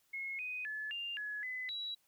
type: tone with pitch steps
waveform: sine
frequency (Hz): 2168 / 2499 / 1722 / 2797 / 1693 / 2016 / 3902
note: C#7 / D#7 / A6 / F7 / G#6 / B6 / B7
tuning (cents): -39 / +7 / -38 / +2 / +33 / +35 / -22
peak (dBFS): -38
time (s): 0.13-1.95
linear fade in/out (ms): 10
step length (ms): 260
effects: white hiss -74 dBFS RMS until 2.07 s